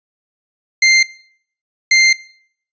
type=tone bursts at uneven times; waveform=sawtooth; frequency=2093 Hz; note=C7; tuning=in tune; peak=-4 dBFS; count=2; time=0.82-1.03 / 1.91-2.13 s; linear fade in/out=5 ms; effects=noise-tail reverb RT60 0.6 s tail -21 dB re dry + resampled to 16000 Hz